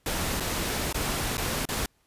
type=noise with dropouts; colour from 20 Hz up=pink; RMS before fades=-29 dBFS; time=0.06-1.86 s; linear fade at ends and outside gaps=2 ms; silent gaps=0.4-0.405 / 0.927-0.944 / 1.371-1.379 / 1.654-1.688 s; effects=pink hiss -68 dBFS RMS until 2.06 s + resampled to 32000 Hz